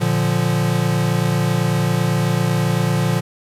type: chord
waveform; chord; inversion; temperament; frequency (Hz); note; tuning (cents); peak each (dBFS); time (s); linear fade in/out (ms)
square; Bb major; none; equal; 116.54 / 146.83 / 174.61; Bb2 / D3 / F3; 0 / 0 / 0; -21; 0-3.21; 20
effects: resampled to 32000 Hz + 8-bit